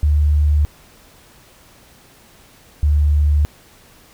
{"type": "tone pair in turn", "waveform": "sine", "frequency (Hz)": [74.3, 73.83], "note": ["D2", "D2"], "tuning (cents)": [21, 10], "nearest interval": "unison", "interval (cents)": 11, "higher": "first", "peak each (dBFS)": -11, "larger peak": "neither", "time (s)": [[0.03, 0.65], [2.83, 3.45]], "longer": "neither", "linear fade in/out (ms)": 0, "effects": ["pink hiss -48 dBFS RMS until 4.13 s"]}